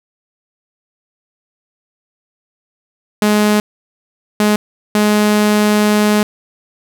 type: tone bursts at uneven times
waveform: sawtooth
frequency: 210 Hz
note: G#3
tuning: 19 cents sharp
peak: -6 dBFS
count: 3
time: 3.22-3.6 / 4.4-4.56 / 4.95-6.23 s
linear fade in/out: 2 ms
effects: none